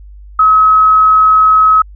sine tone, 1280 Hz, D#6, 49 cents sharp, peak -4 dBFS, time 0.39-1.82 s, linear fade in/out 5 ms, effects added 50 Hz sine -31 dBFS peak until 1.95 s

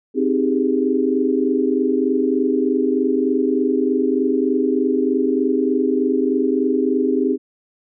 sine chord, Ab major seventh, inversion first, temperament equal, 261.6 / 311.1 / 392 / 415.3 Hz, C4 / Eb4 / G4 / Ab4, 0 / 0 / 0 / 0 cents, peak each -19 / -22 / -21 / -22 dBFS, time 0.14-7.38 s, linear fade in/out 50 ms, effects none

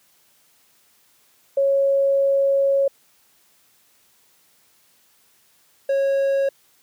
sine / triangle tone pair in turn, 551 / 548.6 Hz, C#5 / C#5, -11 / -18 cents, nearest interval unison, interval 7 cents, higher first, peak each -15 dBFS, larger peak neither, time 1.57-2.88 / 5.89-6.49 s, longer first, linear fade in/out 5 ms, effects white hiss -59 dBFS RMS until 6.82 s + high-pass 80 Hz 12 dB/octave

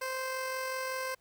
15% pulse tone with amplitude modulation, 521 Hz, C5, 7 cents flat, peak -26 dBFS, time 0.01-1.15 s, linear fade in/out 10 ms, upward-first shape sine, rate 45.3 Hz, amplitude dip 25%, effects pink hiss -71 dBFS RMS until 1.2 s

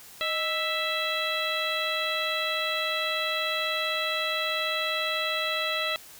harmonic tone with a mistuned harmonic, 659.3 Hz, E5, in tune, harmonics 1 / 2 / 3 / 4 / 5 / 6, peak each -33 / -33 / -33 / -33 / -33 / -33 dBFS, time 0.21-5.96 s, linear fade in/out 0 ms, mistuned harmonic 1, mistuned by -100 cents, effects white hiss -48 dBFS RMS until 6.19 s

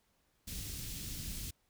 pink band-stop noise, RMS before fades -42 dBFS, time 0.47-1.51 s, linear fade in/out 10 ms, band 190 to 3700 Hz, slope 12 dB/octave, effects pink hiss -75 dBFS RMS until 1.69 s

